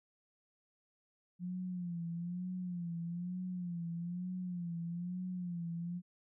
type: tone with vibrato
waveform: sine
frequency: 175.7 Hz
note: F3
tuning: 11 cents sharp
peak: -37 dBFS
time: 1.39-6.02 s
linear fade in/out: 50 ms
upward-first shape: sine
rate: 1.1 Hz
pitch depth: 74 cents each way
effects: none